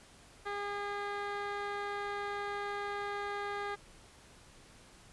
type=tone with low-pass filter; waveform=15% pulse; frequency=406.7 Hz; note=G#4; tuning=36 cents flat; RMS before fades=-38 dBFS; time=0.45-3.76 s; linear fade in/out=20 ms; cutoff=2600 Hz; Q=1.4; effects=pink hiss -58 dBFS RMS until 5.12 s + resampled to 24000 Hz